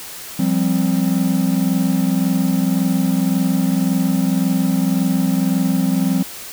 triangle chord, F suspended second, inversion none, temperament just, 174.61 / 196.44 / 261.9 Hz, F3 / G3 / C4, 0 / +4 / +2 cents, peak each -17 dBFS, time 0.39-6.23 s, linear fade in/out 5 ms, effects white hiss -33 dBFS RMS until 6.52 s

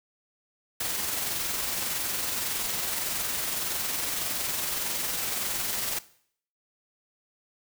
white noise with amplitude modulation, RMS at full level -29 dBFS, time 0.8-5.99 s, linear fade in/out 5 ms, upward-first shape sine, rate 21.7 Hz, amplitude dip 30%, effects noise-tail reverb RT60 0.6 s tail -18 dB re dry

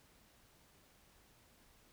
silence, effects pink hiss -67 dBFS RMS until 1.92 s

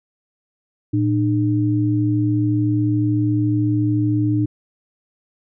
sine tone pair together, 113.96 / 302.3 Hz, A#2 / D#4, -39 / -50 cents, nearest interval octave + perfect fourth, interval 1689 cents, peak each -18 dBFS, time 0.93-4.46 s, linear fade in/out 10 ms, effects none

